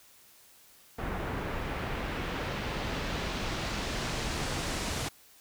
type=noise with low-pass filter sweep; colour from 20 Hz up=pink; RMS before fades=-34 dBFS; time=0.98-5.09 s; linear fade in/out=10 ms; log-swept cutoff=1600 to 9200 Hz; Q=0.84; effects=white hiss -58 dBFS RMS until 5.4 s